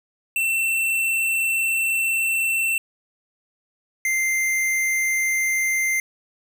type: tone pair in turn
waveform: square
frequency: 2689 / 2089 Hz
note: E7 / C7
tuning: +34 / -3 cents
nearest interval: major third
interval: 437 cents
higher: first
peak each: -20 dBFS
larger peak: neither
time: 0.36-2.78 / 4.05-6 s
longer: first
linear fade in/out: 2 ms
effects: none